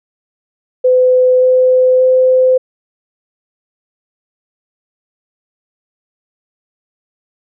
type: tone with pitch steps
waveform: sine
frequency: 507 / 510.2 / 513.5 Hz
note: B4 / C5 / C5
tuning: +45 / -44 / -33 cents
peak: -6 dBFS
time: 0.84-2.58 s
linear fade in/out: 10 ms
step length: 580 ms
effects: none